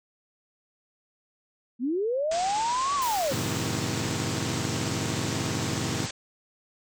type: linear two-way sweep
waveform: sine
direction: up then down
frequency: 224.9 to 1157 to 472.5 Hz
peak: -24 dBFS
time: 1.79-3.35 s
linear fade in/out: 50 ms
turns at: 2.95 s
type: low-pass noise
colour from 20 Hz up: white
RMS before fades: -36 dBFS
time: 2.31-6.11 s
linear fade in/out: 5 ms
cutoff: 8200 Hz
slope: 96 dB/octave
type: noise with exponential decay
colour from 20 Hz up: white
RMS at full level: -34 dBFS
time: 3.02-4.82 s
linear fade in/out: 0 ms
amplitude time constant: 390 ms
type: chord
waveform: 20% pulse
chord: F# diminished seventh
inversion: none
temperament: just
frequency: 92.5 / 111 / 133.2 / 159.84 Hz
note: F#2 / A2 / C3 / Eb3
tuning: 0 / +16 / +31 / +47 cents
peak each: -31 / -28 / -28 / -29 dBFS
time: 3.3-6.07 s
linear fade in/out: 20 ms
effects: none

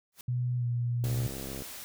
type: noise with exponential growth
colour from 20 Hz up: white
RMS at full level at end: -42 dBFS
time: 0.12-0.21 s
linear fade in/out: 2 ms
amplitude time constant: 18 ms
type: tone with pitch glide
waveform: sine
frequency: 123.47 to 120.16 Hz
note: B2 to B2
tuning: 0 to -47 cents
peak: -27 dBFS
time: 0.28-1.27 s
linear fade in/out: 5 ms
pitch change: -47 cents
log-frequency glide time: 0.57-0.65 s
type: noise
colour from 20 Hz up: white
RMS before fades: -43 dBFS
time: 1.04-1.84 s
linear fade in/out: 0 ms
type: click train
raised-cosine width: 2 ms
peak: -27 dBFS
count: 40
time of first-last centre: 1.04-1.621 s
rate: 67.1 Hz
effects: none

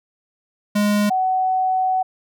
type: tone pair in turn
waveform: square / sine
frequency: 207 / 749.3 Hz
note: G#3 / F#5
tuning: -5 / +22 cents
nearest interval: octave + minor seventh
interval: 2227 cents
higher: second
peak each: -16 dBFS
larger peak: neither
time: 0.75-1.1 / 1.1-2.03 s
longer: second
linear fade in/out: 10 ms
effects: none

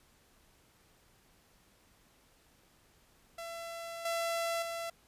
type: tone with level steps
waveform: sawtooth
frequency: 672 Hz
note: E5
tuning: 33 cents sharp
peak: -37 / -28 / -33 dBFS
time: 3.38-4.9 s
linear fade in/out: 5 ms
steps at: 4.05 / 4.62 s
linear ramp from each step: 5 ms
effects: pink hiss -66 dBFS RMS until 5.07 s + resampled to 32000 Hz

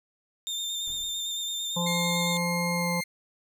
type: tone with vibrato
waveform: 30% pulse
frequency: 3614 Hz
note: A7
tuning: 46 cents sharp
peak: -27 dBFS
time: 0.47-2.37 s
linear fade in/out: 0 ms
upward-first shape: square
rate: 8.9 Hz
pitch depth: 16 cents each way
type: noise with exponential decay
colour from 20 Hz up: brown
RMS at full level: -44 dBFS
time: 0.87-1.52 s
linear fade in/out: 5 ms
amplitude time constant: 140 ms
type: harmonic tone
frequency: 173.3 Hz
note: F3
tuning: 13 cents flat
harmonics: 1 / 3 / 5 / 6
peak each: -28 / -33 / -35 / -36 dBFS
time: 1.76-3.01 s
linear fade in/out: 10 ms
type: tone with pitch glide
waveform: sawtooth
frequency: 2127 to 2110 Hz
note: C7 to C7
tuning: +28 to +14 cents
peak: -27 dBFS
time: 1.86-3.04 s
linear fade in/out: 10 ms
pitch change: -14 cents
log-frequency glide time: 2.74-2.9 s
effects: none

